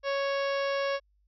harmonic tone, 554.4 Hz, C#5, in tune, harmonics 1 / 2 / 3 / 4 / 5 / 6 / 7 / 8 / 9 / 10, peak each -28 / -35 / -37 / -41 / -42 / -45 / -48 / -49 / -50 / -45 dBFS, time 0.03-1 s, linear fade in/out 50 ms, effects added 50 Hz sine -65 dBFS peak until 1.27 s

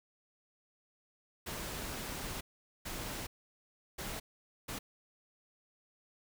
pink noise bursts at uneven times, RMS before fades -41 dBFS, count 4, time 1.46-2.41 / 2.85-3.27 / 3.98-4.2 / 4.68-4.79 s, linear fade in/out 10 ms, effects none

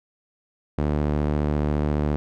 sawtooth tone with band-pass filter, 74.5 Hz, D2, 25 cents sharp, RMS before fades -23 dBFS, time 0.78-2.16 s, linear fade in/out 0 ms, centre 280 Hz, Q 0.5, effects none

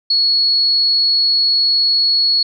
sine tone, 4359 Hz, C#8, 30 cents flat, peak -11 dBFS, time 0.1-2.43 s, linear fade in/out 5 ms, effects none

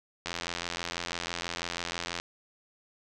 click train, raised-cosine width 0.2 ms, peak -15 dBFS, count 168, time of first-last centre 0.26-2.2 s, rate 86.1 Hz, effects resampled to 24000 Hz + 8-bit

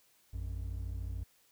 triangle tone pair together, 57.02 / 90.6 Hz, A#1 / F#2, -38 / -36 cents, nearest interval minor sixth, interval 802 cents, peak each -36 / -38 dBFS, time 0.33-1.24 s, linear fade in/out 10 ms, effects white hiss -68 dBFS RMS until 1.51 s

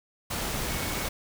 sine tone in noise, 2214 Hz, C#7, 3 cents flat, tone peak -41 dBFS, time 0.68-1.07 s, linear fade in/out 10 ms, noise pink, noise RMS -31 dBFS, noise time 0.3-1.09 s, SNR -13 dB, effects none

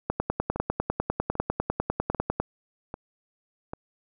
two click trains, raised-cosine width 1 ms, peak -10 / -19 dBFS, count 24 / 5, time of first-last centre 0.1-2.4 / 0.56-3.735 s, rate 10 / 1.26 Hz, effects none

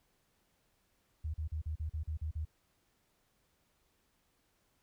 sine tone bursts, 77.78 Hz, D#2, in tune, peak -34 dBFS, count 9, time 1.24-2.452 s, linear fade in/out 10 ms, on 100 ms, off 39 ms, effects pink hiss -75 dBFS RMS until 4.82 s

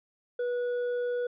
triangle tone with hard clipping, 487.8 Hz, B4, 21 cents flat, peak -29 dBFS, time 0.39-1.27 s, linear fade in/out 5 ms, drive 8 dB, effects resampled to 8000 Hz

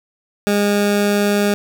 20% pulse tone, 204.5 Hz, G#3, 26 cents flat, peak -9 dBFS, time 0.47-1.54 s, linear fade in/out 0 ms, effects none

